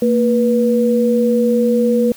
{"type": "tone pair together", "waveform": "sine", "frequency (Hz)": [229.6, 486.5], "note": ["A#3", "B4"], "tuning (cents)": [-26, -26], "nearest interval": "octave + minor second", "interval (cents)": 1300, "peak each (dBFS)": -14, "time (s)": [0.02, 2.12], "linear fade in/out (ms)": 2, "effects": ["white hiss -41 dBFS RMS until 2.16 s"]}